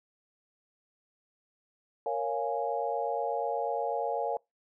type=chord; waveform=sine; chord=Bb minor seventh; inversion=none; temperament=equal; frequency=466.2 / 554.4 / 698.5 / 830.6 Hz; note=Bb4 / Db5 / F5 / Ab5; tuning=0 / 0 / 0 / 0 cents; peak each=-34 dBFS; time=2.06-4.37 s; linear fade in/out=2 ms; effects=noise-tail reverb RT60 0.2 s tail -26 dB re dry